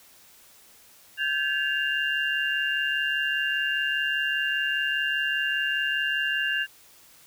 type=tone cluster; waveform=sine; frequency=1562 / 1707 / 2792 Hz; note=G6 / G#6 / F7; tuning=-7 / +47 / -1 cents; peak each=-28 dBFS; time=1.17-6.67 s; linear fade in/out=50 ms; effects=white hiss -54 dBFS RMS until 7.26 s